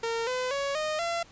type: tone with pitch steps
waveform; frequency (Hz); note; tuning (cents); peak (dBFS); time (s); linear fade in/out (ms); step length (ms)
sawtooth; 459.1 / 506.5 / 558.7 / 616.4 / 680; A#4 / B4 / C#5 / D#5 / F5; -26 / +44 / +13 / -16 / -46; -24; 0.03-1.23; 5; 240
effects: pink hiss -54 dBFS RMS until 1.31 s + resampled to 16000 Hz